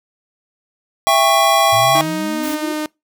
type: chord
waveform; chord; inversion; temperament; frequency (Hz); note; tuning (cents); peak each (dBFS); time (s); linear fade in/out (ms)
square; C# diminished; first; just; 665.2 / 798.3 / 1108.7; E5 / G5 / C#6; +16 / +31 / 0; -16; 1.07-2.01; 0
type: exponential sweep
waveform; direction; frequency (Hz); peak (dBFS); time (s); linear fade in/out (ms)
sine; up; 107 to 359.6; -24; 1.72-2.73; 10
type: tone with pitch glide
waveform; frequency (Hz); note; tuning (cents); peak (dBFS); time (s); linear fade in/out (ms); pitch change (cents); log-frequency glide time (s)
sawtooth; 313.8 to 305.6; D#4 to D#4; +15 to -31; -16; 1.95-2.86; 2; -46; 2.07-2.57
type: noise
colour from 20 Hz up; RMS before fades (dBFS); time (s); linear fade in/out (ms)
white; -31; 2.43-2.55; 5
effects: noise-tail reverb RT60 0.2 s tail -24 dB re dry